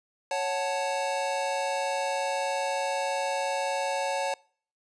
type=chord; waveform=square; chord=F# minor; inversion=second; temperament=equal; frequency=554.4 / 740 / 880 Hz; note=C#5 / F#5 / A5; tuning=0 / 0 / 0 cents; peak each=-31 / -34 / -32 dBFS; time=0.31-4.34 s; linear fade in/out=2 ms; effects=noise-tail reverb RT60 0.5 s tail -25 dB re dry + resampled to 22050 Hz